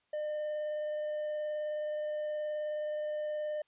triangle tone with vibrato, 604 Hz, D5, 48 cents sharp, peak -31 dBFS, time 0.13-3.62 s, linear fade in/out 5 ms, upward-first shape triangle, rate 19 Hz, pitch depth 10 cents each way, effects white hiss -75 dBFS RMS until 3.67 s + resampled to 8000 Hz

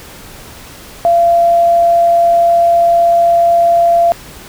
sine tone, 684 Hz, F5, 36 cents flat, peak -6 dBFS, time 1.05-4.12 s, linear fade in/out 0 ms, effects pink hiss -34 dBFS RMS until 4.48 s

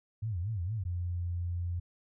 sine tone with vibrato, 98 Hz, G2, in tune, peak -31 dBFS, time 0.22-0.84 s, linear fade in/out 10 ms, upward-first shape sine, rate 4.3 Hz, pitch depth 260 cents each way
sine tone with pitch glide, 88 to 87.24 Hz, F2 to F2, +14 to -1 cents, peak -31 dBFS, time 0.85-1.8 s, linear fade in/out 10 ms, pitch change -15 cents, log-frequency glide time 1.09-1.24 s
effects none

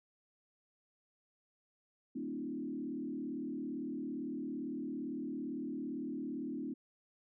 sine tone with frequency modulation, 275.7 Hz, C#4, 9 cents flat, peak -37 dBFS, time 2.15-6.74 s, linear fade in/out 10 ms, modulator 37.7 Hz, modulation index 1.5, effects none

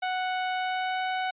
sawtooth tone with pitch glide, 740 to 745.1 Hz, F#5 to F#5, 0 to +12 cents, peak -23 dBFS, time 0.02-1.31 s, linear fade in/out 10 ms, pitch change +12 cents, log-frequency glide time 0.55-1.02 s, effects resampled to 8000 Hz

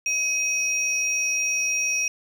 sine tone pair together, 2533 / 5701 Hz, D#7 / F8, +30 / +35 cents, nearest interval octave + major second, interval 1405 cents, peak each -23 dBFS, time 0.06-2.08 s, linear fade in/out 2 ms, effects tanh soft clip ceiling -16 dBFS + 8-bit

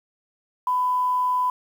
sine tone with quantisation, 1000 Hz, B5, 21 cents sharp, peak -19 dBFS, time 0.67-1.5 s, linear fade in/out 2 ms, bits 8, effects none

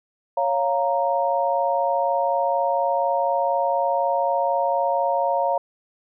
sine chord, Bb minor, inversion first, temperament equal, 554.4 / 698.5 / 932.3 Hz, Db5 / F5 / Bb5, 0 / 0 / 0 cents, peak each -23 dBFS, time 0.37-5.58 s, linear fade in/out 5 ms, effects none

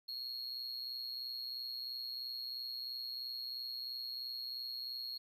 triangle tone with amplitude modulation, 4290 Hz, C8, 42 cents sharp, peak -36 dBFS, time 0.08-5.18 s, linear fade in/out 10 ms, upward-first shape sine, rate 123 Hz, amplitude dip 70%, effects 13-bit

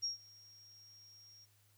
sine tone with ADSR envelope, 5588 Hz, F8, in tune, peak -33 dBFS, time 0.02-1.46 s, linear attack 22 ms, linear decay 130 ms, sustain -24 dB, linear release 23 ms, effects added 102 Hz sine -70 dBFS peak until 1.77 s + white hiss -72 dBFS RMS until 1.77 s

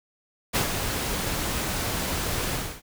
pink noise with ADSR envelope, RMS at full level -22 dBFS, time 0.53-2.82 s, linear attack 28 ms, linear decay 110 ms, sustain -6 dB, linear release 290 ms, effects none

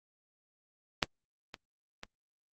clicks, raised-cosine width 0.2 ms, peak -7 / -24 / -24 dBFS, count 3, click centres 1.028 / 1.542 / 2.034 s, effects Opus 32 kbps

